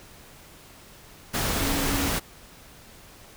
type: tone in noise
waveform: sine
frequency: 277.2 Hz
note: C#4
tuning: in tune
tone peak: -30 dBFS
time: 1.6-2.1 s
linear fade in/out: 20 ms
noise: pink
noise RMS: -26 dBFS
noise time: 1.33-2.2 s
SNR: -7 dB
effects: pink hiss -49 dBFS RMS until 3.36 s